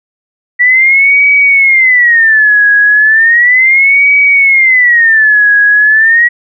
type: tone with vibrato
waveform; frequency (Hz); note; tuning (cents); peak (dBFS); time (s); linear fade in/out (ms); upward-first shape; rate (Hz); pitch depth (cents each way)
sine; 1942; B6; -30; -3; 0.59-6.29; 20; sine; 0.35; 270
effects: none